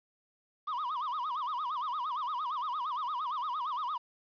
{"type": "tone with vibrato", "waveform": "triangle", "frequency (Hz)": 1100, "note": "C#6", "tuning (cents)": -14, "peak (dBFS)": -30, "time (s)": [0.67, 3.98], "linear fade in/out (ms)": 10, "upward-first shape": "sine", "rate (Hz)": 8.7, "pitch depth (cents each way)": 250, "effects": ["resampled to 11025 Hz", "10-bit"]}